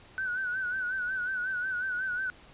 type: tone with vibrato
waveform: sine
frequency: 1500 Hz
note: F#6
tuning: 23 cents sharp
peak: -29 dBFS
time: 0.18-2.3 s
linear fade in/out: 0 ms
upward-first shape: sine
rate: 5.5 Hz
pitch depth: 67 cents each way
effects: pink hiss -54 dBFS RMS until 2.53 s + resampled to 8000 Hz